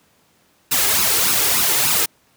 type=noise with flanger; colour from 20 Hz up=white; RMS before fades=-17 dBFS; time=0.71-2.06 s; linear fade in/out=10 ms; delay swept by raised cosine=0.75 to 2.45 ms; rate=3.4 Hz; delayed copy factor=+0.65; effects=pink hiss -58 dBFS RMS until 2.36 s + high-pass 100 Hz 12 dB/octave